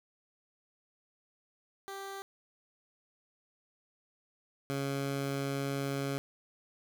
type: tone pair in turn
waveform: 15% pulse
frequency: 392 / 138.59 Hz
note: G4 / C#3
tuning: 0 / 0 cents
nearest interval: octave + tritone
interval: 1800 cents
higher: first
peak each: -34 / -26 dBFS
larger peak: second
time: 1.88-2.22 / 4.7-6.18 s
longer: second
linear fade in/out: 0 ms
effects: none